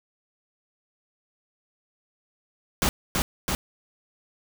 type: noise with echo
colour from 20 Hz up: pink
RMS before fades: -22 dBFS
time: 2.82-2.89 s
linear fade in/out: 0 ms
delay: 330 ms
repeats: 2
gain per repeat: -2 dB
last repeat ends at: 3.55 s
effects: none